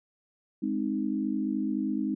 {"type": "chord", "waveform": "sine", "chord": "Ab major", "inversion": "none", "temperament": "equal", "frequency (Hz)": [207.7, 261.6, 311.1], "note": ["Ab3", "C4", "Eb4"], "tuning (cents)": [0, 0, 0], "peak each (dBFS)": -31, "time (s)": [0.62, 2.15], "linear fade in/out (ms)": 10, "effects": []}